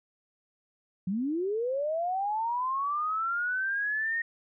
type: linear sweep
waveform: sine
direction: up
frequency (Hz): 174.61 to 1864.7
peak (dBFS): -27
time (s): 1.07-4.22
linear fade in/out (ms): 5
effects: none